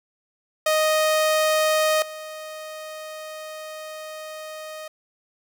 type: tone with level steps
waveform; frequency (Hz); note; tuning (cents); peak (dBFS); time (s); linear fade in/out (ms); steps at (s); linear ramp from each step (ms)
sawtooth; 622.3; D#5; 0; -14 / -30; 0.66-4.88; 5; 2.02; 2
effects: none